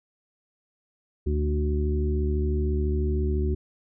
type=harmonic tone with a mistuned harmonic; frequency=74 Hz; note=D2; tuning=14 cents sharp; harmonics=1 / 2 / 3 / 4 / 5; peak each=-23 / -36 / -33 / -38 / -30 dBFS; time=1.26-3.55 s; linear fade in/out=10 ms; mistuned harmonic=2; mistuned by=+22 cents; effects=none